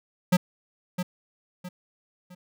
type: tone with echo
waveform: square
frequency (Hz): 180.2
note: F#3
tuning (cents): -45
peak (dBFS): -17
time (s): 0.32-0.37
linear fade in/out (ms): 10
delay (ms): 660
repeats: 3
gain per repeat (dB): -9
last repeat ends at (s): 2.35
effects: none